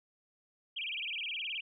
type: tone with vibrato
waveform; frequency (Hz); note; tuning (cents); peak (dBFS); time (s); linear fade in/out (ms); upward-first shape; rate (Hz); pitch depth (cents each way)
sine; 2756; F7; -24; -35; 0.76-1.61; 10; sine; 19; 300
effects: none